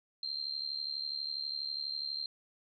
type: tone with amplitude modulation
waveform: sine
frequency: 4161 Hz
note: C8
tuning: 10 cents flat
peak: -31 dBFS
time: 0.23-2.26 s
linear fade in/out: 2 ms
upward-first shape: sine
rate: 72.2 Hz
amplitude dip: 80%
effects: MP3 96 kbps